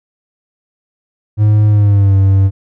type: tone with pitch glide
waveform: triangle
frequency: 105.9 to 97.11 Hz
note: G#2 to G2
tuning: +34 to -16 cents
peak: -4 dBFS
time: 1.37-2.51 s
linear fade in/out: 50 ms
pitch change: -150 cents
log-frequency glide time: 1.67-2.15 s
effects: none